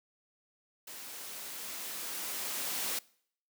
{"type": "noise with level ramp", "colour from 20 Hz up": "white", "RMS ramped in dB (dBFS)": [-46, -34], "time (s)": [0.87, 2.99], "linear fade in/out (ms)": 5, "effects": ["noise-tail reverb RT60 0.6 s tail -23 dB re dry", "high-pass 200 Hz 12 dB/octave"]}